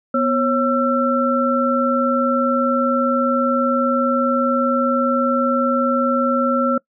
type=tone cluster; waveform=sine; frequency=246.1 / 545 / 1340 Hz; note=B3 / C#5 / E6; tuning=-6 / -29 / +28 cents; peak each=-19 dBFS; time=0.14-6.78 s; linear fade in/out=5 ms; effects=noise-tail reverb RT60 0.1 s tail -24 dB re dry